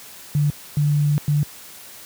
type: tone bursts at uneven times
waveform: sine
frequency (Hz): 146.83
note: D3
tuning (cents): 0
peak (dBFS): -15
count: 3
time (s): 0.35-0.5 / 0.77-1.18 / 1.28-1.43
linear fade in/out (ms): 0
effects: white hiss -41 dBFS RMS until 2.05 s + high-pass 60 Hz 12 dB/octave